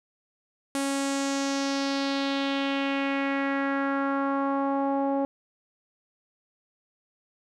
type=tone with low-pass filter sweep; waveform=sawtooth; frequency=275.8 Hz; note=C#4; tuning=9 cents flat; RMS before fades=-27 dBFS; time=0.75-5.25 s; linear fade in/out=0 ms; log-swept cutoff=9500 to 710 Hz; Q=2.5; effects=none